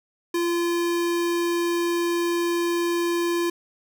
square tone, 343.6 Hz, F4, 28 cents flat, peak -22 dBFS, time 0.34-3.5 s, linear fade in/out 5 ms, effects none

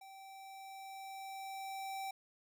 square tone with level ramp, 776 Hz, G5, 18 cents flat, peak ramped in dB -53 to -40 dBFS, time 0.01-2.11 s, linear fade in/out 5 ms, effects none

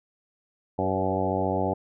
harmonic tone with a mistuned harmonic, 94.6 Hz, F#2, 39 cents sharp, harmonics 1 / 2 / 3 / 4 / 5 / 6 / 7 / 8 / 9, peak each -32 / -32 / -32 / -32 / -32 / -32 / -32 / -32 / -32 dBFS, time 0.78-1.74 s, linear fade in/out 10 ms, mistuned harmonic 5, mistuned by +26 cents, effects none

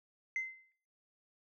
sine tone with exponential decay, 2067 Hz, C7, 22 cents flat, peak -29 dBFS, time 0.36-0.72 s, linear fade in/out 1 ms, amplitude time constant 77 ms, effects noise-tail reverb RT60 0.5 s tail -22 dB re dry + tanh soft clip ceiling -30 dBFS

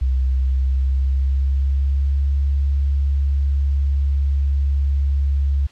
sine tone with pitch glide, 64.9 to 69.56 Hz, C2 to C#2, -13 to +7 cents, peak -15 dBFS, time 0.01-5.67 s, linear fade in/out 10 ms, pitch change +120 cents, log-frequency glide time 0.19-2.28 s, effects white hiss -49 dBFS RMS until 5.71 s + low-pass 4000 Hz 12 dB/octave

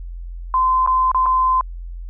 sine tone with dropouts, 1031 Hz, C6, 26 cents flat, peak -13 dBFS, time 0.54-1.61 s, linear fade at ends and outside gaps 1 ms, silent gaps 0.863-0.874 / 1.116-1.146 / 1.259-1.263 s, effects added 43 Hz sine -28 dBFS peak until 2.09 s

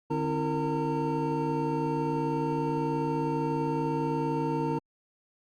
triangle tone cluster, 149.5 / 269.7 / 329.7 / 460.3 / 911 Hz, D3 / C#4 / E4 / A#4 / A#5, +31 / -47 / 0 / -22 / -40 cents, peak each -31 dBFS, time 0.1-4.79 s, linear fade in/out 10 ms, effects Opus 48 kbps

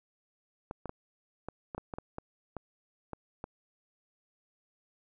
clicks, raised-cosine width 1 ms, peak -24 dBFS, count 12, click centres 0.711 / 0.857 / 0.894 / 1.486 / 1.748 / 1.78 / 1.938 / 1.985 / 2.184 / 2.567 / 3.133 / 3.441 s, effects none

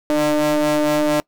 45% pulse ring-modulated tone, 149.6 Hz, D3, 32 cents sharp, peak -12 dBFS, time 0.1-1.2 s, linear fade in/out 0 ms, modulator 451 Hz, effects noise-tail reverb RT60 0.1 s tail -23 dB re dry

